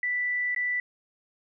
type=tone with dropouts; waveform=sine; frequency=1975 Hz; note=B6; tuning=in tune; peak=-25 dBFS; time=0.03-0.8 s; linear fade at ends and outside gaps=2 ms; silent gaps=0.548-0.562 s; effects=none